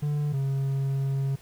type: tone pair in turn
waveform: triangle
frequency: 147.4 / 136.42 Hz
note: D3 / C#3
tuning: +7 / -27 cents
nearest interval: minor second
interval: 134 cents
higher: first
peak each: -22 dBFS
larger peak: neither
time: 0.02-0.33 / 0.33-1.36 s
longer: second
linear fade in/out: 10 ms
effects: pink hiss -54 dBFS RMS until 1.41 s